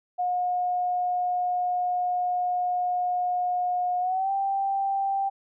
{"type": "tone with pitch glide", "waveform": "sine", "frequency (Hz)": [720, 785.2], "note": ["F#5", "G5"], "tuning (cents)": [-47, 3], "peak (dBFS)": -23, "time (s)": [0.18, 5.3], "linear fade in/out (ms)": 20, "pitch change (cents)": 150, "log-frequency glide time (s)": [4, 4.31], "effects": []}